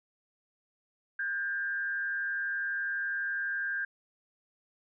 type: tone with frequency modulation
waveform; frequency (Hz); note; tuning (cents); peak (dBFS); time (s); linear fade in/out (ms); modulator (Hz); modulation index
sine; 1600; G6; +35; -30; 1.19-3.85; 5; 128; 0.54
effects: none